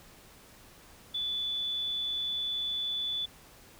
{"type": "tone", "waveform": "sine", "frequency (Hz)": 3470, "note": "A7", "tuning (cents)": -25, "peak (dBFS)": -30, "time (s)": [1.14, 3.26], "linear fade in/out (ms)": 10, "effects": ["pink hiss -55 dBFS RMS until 3.79 s"]}